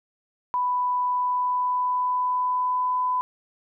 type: tone with pitch glide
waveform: sine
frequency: 992 to 1002.9 Hz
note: B5 to B5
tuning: +7 to +26 cents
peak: -21 dBFS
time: 0.54-3.21 s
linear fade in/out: 0 ms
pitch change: +19 cents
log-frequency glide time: 1.04-2.99 s
effects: none